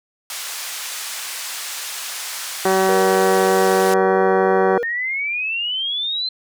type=band-pass noise; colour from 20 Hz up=white; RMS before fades=-29 dBFS; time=0.3-3.94 s; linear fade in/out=2 ms; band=920 to 9700 Hz; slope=12 dB/octave
type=harmonic tone; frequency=190 Hz; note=F#3; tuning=46 cents sharp; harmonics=1 / 2 / 3 / 4 / 5 / 6 / 7 / 8 / 9 / 10; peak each=-25 / -17 / -23 / -20 / -27 / -26 / -33 / -28 / -34 / -31 dBFS; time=2.65-4.78 s; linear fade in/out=2 ms
type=tone; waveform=triangle; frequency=476.9 Hz; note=A#4; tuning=39 cents sharp; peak=-18 dBFS; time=2.89-4.83 s; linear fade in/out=0 ms
type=exponential sweep; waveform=sine; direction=up; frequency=1806 to 4125 Hz; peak=-20 dBFS; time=4.83-6.29 s; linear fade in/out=5 ms
effects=none